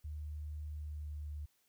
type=tone with pitch glide; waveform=sine; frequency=75.4 to 74.32 Hz; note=D2 to D2; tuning=+46 to +21 cents; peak=-40 dBFS; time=0.04-1.46 s; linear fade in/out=10 ms; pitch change=-25 cents; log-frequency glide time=0.66-1.33 s; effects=white hiss -75 dBFS RMS until 1.68 s